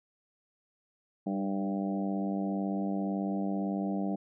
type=harmonic tone with a mistuned harmonic; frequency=98 Hz; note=G2; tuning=in tune; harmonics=2 / 3 / 4 / 5 / 6 / 7 / 8; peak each=-31 / -35 / -44 / -45 / -43 / -41 / -44 dBFS; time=1.26-4.16 s; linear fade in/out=10 ms; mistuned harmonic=3; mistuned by=+21 cents; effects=none